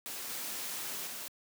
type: noise with level steps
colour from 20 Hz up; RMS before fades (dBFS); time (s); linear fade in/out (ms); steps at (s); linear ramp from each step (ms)
white; -41 / -39 / -42; 0.06-1.28; 0; 0.29 / 1.07; 2
effects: high-pass 150 Hz 12 dB/octave